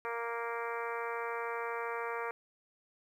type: harmonic tone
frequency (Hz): 233.1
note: A#3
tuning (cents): 0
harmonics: 2 / 3 / 4 / 5 / 6 / 7 / 8 / 9 / 10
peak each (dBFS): -39 / -46 / -41 / -42 / -44 / -47 / -48 / -49 / -48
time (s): 0.05-2.31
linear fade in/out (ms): 0
effects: 11-bit